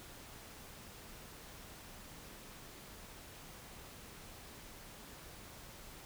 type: silence
effects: pink hiss -53 dBFS RMS until 6.05 s